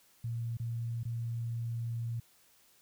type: tone with dropouts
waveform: sine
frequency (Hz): 116.54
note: A#2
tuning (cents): 0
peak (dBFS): -33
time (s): 0.24-2.2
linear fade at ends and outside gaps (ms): 5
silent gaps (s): 0.571-0.598 / 1.033-1.052
effects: white hiss -65 dBFS RMS until 2.81 s